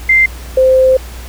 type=tone pair in turn; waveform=sine; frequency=2087 / 520.2 Hz; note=C7 / C5; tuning=-5 / -10 cents; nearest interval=2 octaves; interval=2405 cents; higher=first; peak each=-5 dBFS; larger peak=neither; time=0.09-0.26 / 0.57-0.97 s; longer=second; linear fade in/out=5 ms; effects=added 60 Hz sine -26 dBFS peak until 1.28 s + pink hiss -34 dBFS RMS until 1.28 s